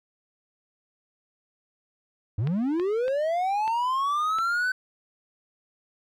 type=linear sweep; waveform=triangle; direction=up; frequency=92.5 to 1528 Hz; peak=-21 dBFS; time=2.38-4.72 s; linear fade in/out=5 ms
type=clicks; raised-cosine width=0.3 ms; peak=-22 dBFS; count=5; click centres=2.473 / 2.798 / 3.081 / 3.678 / 4.386 s
effects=none